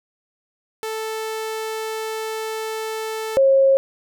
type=tone pair in turn; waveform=sawtooth / sine; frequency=440 / 540.6 Hz; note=A4 / C#5; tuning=0 / -44 cents; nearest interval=major third; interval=356 cents; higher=second; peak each=-21 / -11 dBFS; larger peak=second; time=0.83-3.37 / 3.37-3.77 s; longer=first; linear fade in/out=0 ms; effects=none